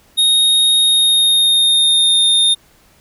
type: tone with pitch glide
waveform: square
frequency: 3729 to 3654 Hz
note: A#7 to A#7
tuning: 0 to -35 cents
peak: -10 dBFS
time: 0.17-2.55 s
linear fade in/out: 20 ms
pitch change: -35 cents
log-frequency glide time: 0.79-2.24 s
effects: pink hiss -51 dBFS RMS until 3 s